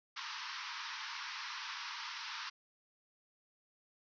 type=band-pass noise; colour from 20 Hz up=pink; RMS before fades=-44 dBFS; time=0.16-2.5 s; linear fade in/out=10 ms; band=900 to 5800 Hz; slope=96 dB/octave; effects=none